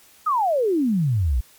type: exponential sweep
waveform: sine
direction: down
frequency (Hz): 1301 to 55.1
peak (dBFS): -17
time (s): 0.26-1.41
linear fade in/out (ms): 10
effects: white hiss -52 dBFS RMS until 1.58 s + MP3 96 kbps